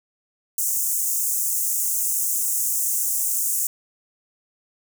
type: high-pass noise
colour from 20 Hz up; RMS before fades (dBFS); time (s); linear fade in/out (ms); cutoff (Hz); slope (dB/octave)
pink; -23; 0.58-3.67; 2; 6600; 48
effects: none